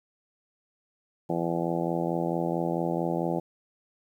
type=harmonic tone; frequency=84.5 Hz; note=E2; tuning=43 cents sharp; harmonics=2 / 3 / 4 / 5 / 6 / 7 / 8 / 9 / 10; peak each=-31 / -36 / -31 / -38 / -34 / -35 / -38 / -36 / -39 dBFS; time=1.29-3.4 s; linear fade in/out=10 ms; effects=10-bit